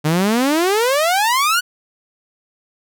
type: exponential sweep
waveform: sawtooth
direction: up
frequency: 146.83 to 1500 Hz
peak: -10 dBFS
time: 0.04-1.61 s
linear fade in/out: 20 ms
effects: none